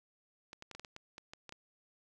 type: clicks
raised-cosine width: 0.2 ms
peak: -30 dBFS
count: 11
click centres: 0.531 / 0.624 / 0.713 / 0.75 / 0.796 / 0.848 / 0.964 / 1.181 / 1.335 / 1.493 / 1.524 s
effects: none